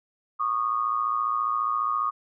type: tone pair together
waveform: sine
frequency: 1110 / 1224.7 Hz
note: C#6 / D#6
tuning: +2 / -28 cents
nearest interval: major second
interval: 170 cents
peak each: -27 / -25 dBFS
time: 0.39-2.11 s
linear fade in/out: 20 ms
effects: none